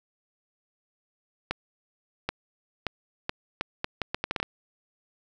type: accelerating click train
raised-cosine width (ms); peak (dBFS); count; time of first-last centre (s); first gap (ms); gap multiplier
0.3; -11; 13; 1.51-4.429; 780; 0.74
effects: none